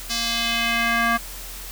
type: tone with band-pass filter sweep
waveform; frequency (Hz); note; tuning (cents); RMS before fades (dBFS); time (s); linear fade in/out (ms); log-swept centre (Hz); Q
square; 232.4; A#3; -5; -22; 0.09-1.18; 20; 5100 to 1400; 1.7
effects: added 42 Hz sine -37 dBFS peak until 1.71 s + white hiss -37 dBFS RMS until 1.71 s